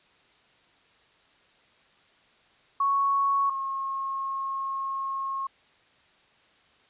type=tone pair in turn; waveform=sine; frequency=1108.7 / 1083.4 Hz; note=C#6 / C#6; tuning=0 / -40 cents; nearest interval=unison; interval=40 cents; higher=first; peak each=-21 / -28 dBFS; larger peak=first; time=2.8-3.5 / 3.5-5.47 s; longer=second; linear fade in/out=5 ms; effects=white hiss -61 dBFS RMS until 6.89 s + resampled to 8000 Hz